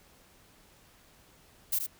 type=noise with echo; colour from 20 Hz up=violet; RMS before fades=-28 dBFS; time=1.72-1.79 s; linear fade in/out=10 ms; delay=77 ms; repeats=1; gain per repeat=-6 dB; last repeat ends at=1.867 s; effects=pink hiss -60 dBFS RMS until 1.99 s